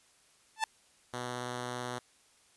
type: tone with exponential growth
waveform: sawtooth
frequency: 880 Hz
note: A5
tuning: in tune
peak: -20 dBFS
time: 0.56-0.64 s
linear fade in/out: 2 ms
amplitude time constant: 17 ms
type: tone with vibrato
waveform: 5% pulse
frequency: 123.47 Hz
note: B2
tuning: in tune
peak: -25 dBFS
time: 1.13-1.99 s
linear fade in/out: 10 ms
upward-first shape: triangle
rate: 18 Hz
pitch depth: 10 cents each way
effects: white hiss -65 dBFS RMS until 2.56 s + resampled to 24000 Hz